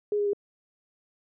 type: tone with pitch steps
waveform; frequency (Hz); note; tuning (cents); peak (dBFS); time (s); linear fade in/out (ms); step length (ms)
sine; 415.3 / 410.3 / 405.3; G#4 / G#4 / G#4; 0 / -21 / -42; -23; 0.12-0.333; 2; 71
effects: none